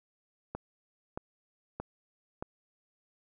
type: click train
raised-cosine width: 1 ms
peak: -22 dBFS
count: 4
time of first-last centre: 0.55-2.425 s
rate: 1.6 Hz
effects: none